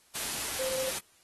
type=tone in noise; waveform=sine; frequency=523.3 Hz; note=C5; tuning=in tune; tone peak=-32 dBFS; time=0.59-0.9 s; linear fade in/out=5 ms; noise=white; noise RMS=-34 dBFS; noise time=0.15-0.99 s; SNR=-1 dB; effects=white hiss -63 dBFS RMS until 1.23 s + AAC 32 kbps